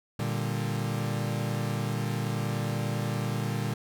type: chord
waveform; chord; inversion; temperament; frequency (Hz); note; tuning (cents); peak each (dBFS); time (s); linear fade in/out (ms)
40% pulse; G minor; first; equal; 116.54 / 146.83 / 196; Bb2 / D3 / G3; 0 / 0 / 0; -30 / -32 / -34; 0.19-3.74; 5
effects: none